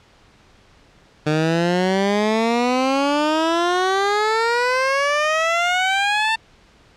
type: exponential sweep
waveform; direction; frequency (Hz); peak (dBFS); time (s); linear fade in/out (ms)
15% pulse; up; 150.6 to 901; -10; 1.26-6.36; 10
effects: pink hiss -52 dBFS RMS until 6.96 s + low-pass 5000 Hz 12 dB/octave